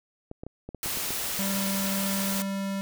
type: clicks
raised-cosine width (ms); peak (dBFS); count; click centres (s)
2; -24; 8; 0.314 / 0.435 / 0.466 / 0.69 / 0.747 / 0.86 / 0.972 / 1.106
type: noise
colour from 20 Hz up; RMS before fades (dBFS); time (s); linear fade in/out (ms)
white; -31; 0.83-2.42; 0
type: tone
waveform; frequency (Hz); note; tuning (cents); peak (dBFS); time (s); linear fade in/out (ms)
square; 195.8; G3; -2; -29; 1.39-2.81; 0
effects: none